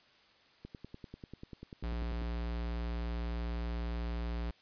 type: click train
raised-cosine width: 3 ms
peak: -32 dBFS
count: 17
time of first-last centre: 0.65-2.219 s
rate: 10.2 Hz
type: tone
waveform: square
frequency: 58.27 Hz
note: A#1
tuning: in tune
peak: -35 dBFS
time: 1.83-4.51 s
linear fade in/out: 5 ms
effects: white hiss -64 dBFS RMS until 4.61 s + resampled to 11025 Hz